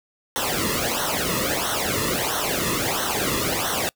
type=noise with flanger; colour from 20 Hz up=pink; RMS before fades=-24 dBFS; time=0.36-3.89 s; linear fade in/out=0 ms; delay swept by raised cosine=0.41 to 1.33 ms; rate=1.5 Hz; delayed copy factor=-0.9; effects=noise-tail reverb RT60 0.1 s tail -25 dB re dry